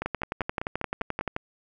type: two click trains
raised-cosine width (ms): 0.5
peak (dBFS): -13 / -15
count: 16 / 7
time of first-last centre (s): 0.06-1.364 / 0.02-1.21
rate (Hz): 11.5 / 5.04
effects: none